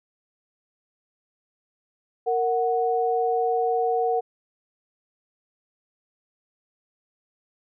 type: tone pair together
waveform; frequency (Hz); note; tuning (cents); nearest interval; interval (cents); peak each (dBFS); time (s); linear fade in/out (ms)
sine; 462.9 / 739.3; A#4 / F#5; -12 / -2; minor sixth; 810; -23; 2.26-4.21; 20
effects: none